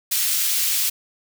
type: high-pass noise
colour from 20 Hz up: white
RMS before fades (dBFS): -21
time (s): 0.11-0.9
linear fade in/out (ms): 10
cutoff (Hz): 2500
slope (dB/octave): 12
effects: none